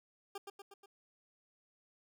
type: tone with echo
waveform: 20% pulse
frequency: 398.4 Hz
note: G4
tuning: 28 cents sharp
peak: -36 dBFS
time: 0.35-0.38 s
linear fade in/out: 5 ms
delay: 120 ms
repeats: 4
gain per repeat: -4 dB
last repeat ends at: 0.86 s
effects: none